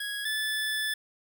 25% pulse tone pair in turn, 1661 / 1737.8 Hz, G#6 / A6, 0 / -22 cents, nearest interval minor second, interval 78 cents, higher second, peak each -28 / -24 dBFS, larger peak second, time 0-0.25 / 0.25-0.94 s, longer second, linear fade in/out 5 ms, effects none

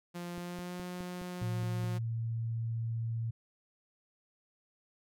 sawtooth tone with pitch glide, 174.61 to 179.31 Hz, F3 to F3, 0 to +46 cents, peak -35 dBFS, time 0.14-1.99 s, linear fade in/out 20 ms, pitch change +46 cents, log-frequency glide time 0.35-0.8 s
click train, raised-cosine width 3 ms, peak -33 dBFS, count 8, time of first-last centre 0.38-1.841 s, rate 4.79 Hz
sine tone, 114.4 Hz, A#2, 32 cents flat, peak -32 dBFS, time 1.41-3.31 s, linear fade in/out 10 ms
effects none

